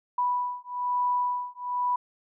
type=beating tone pair; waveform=sine; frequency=985 / 986.1 Hz; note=B5 / B5; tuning=-5 / -3 cents; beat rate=1.1 Hz; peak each=-28 dBFS; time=0.18-1.96 s; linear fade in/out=5 ms; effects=none